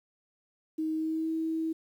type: tone with pitch glide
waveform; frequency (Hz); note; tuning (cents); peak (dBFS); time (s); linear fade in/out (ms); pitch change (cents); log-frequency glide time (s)
sine; 315.3 to 322.1; D#4 to E4; +23 to -40; -28; 0.78-1.73; 10; +37; 0.94-1.3
effects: 10-bit